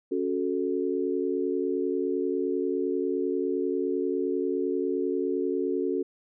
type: chord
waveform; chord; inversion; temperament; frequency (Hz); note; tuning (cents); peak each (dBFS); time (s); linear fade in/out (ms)
sine; F# minor; second; equal; 277.2 / 370 / 440; C#4 / F#4 / A4; 0 / 0 / 0; -30 / -28 / -30; 0.11-6.03; 10
effects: none